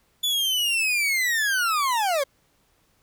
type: linear sweep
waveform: 40% pulse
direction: down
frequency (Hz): 3482 to 525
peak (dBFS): -20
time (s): 0.23-2.24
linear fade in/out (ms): 10
effects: pink hiss -65 dBFS RMS until 3.02 s

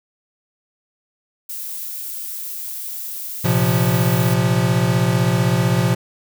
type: noise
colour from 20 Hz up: violet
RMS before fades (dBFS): -29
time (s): 1.49-4.34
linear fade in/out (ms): 5
type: chord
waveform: square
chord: Bb suspended second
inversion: none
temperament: equal with one note detuned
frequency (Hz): 115.07 / 130.81 / 174.61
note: Bb2 / C3 / F3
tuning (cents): -22 / 0 / 0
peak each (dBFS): -20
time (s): 3.44-5.95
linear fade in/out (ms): 10
effects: none

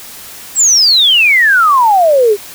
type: exponential sweep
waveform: sine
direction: down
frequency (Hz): 7902 to 392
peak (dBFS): -5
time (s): 0.55-2.37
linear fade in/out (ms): 50
effects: white hiss -31 dBFS RMS until 2.54 s

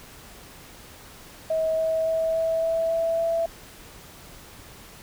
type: tone with pitch steps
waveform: sine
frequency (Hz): 640 / 644.1 / 648.2 / 652.3 / 656.5 / 660.7 / 664.9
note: D#5 / E5 / E5 / E5 / E5 / E5 / E5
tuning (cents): +49 / -40 / -29 / -18 / -7 / +4 / +15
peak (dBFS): -21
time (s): 1.5-3.46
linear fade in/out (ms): 5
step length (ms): 280
effects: pink hiss -46 dBFS RMS until 5.02 s

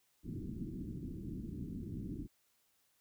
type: low-pass noise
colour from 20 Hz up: white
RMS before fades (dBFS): -43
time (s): 0.23-2.28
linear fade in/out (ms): 50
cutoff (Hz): 320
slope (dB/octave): 48
effects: white hiss -75 dBFS RMS until 3 s

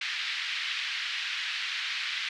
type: band-pass noise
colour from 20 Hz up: pink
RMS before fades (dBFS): -33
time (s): 0.01-2.29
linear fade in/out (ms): 5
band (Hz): 1800 to 4100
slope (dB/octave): 24
effects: none

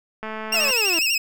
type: click train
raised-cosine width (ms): 0.5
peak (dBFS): -17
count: 105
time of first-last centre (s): 0.23-0.707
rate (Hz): 218
type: tone with vibrato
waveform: 25% pulse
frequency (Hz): 2670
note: E7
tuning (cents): +22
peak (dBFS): -15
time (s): 0.52-1.18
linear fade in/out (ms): 5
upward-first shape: sine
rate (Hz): 12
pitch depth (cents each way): 92
type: exponential sweep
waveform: sawtooth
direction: down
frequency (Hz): 703 to 316.6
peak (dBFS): -22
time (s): 0.54-0.99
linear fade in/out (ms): 2
effects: none

